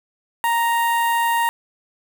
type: tone with notch filter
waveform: sawtooth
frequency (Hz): 932.3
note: A#5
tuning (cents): 0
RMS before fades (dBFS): -19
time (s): 0.44-1.49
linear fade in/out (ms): 0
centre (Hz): 5200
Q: 0.53
effects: 7-bit